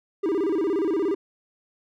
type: tone with vibrato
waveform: triangle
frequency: 357.8 Hz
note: F4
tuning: 42 cents sharp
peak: -19 dBFS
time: 0.23-1.15 s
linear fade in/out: 10 ms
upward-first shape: square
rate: 17 Hz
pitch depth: 190 cents each way
effects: none